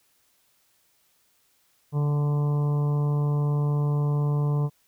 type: harmonic tone with a mistuned harmonic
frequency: 146.83 Hz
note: D3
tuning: in tune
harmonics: 1 / 2 / 3 / 4 / 5 / 6 / 7 / 8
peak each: -21 / -39 / -35 / -43 / -44 / -44 / -41 / -51 dBFS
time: 1.92-4.7 s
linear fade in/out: 50 ms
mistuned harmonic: 1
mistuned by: -19 cents
effects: white hiss -66 dBFS RMS until 4.87 s